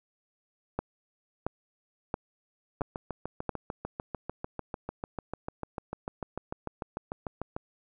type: two click trains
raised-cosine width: 1 ms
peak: -20 / -15 dBFS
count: 33 / 5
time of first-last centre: 2.81-7.565 / 0.79-3.493 s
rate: 6.73 / 1.48 Hz
effects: none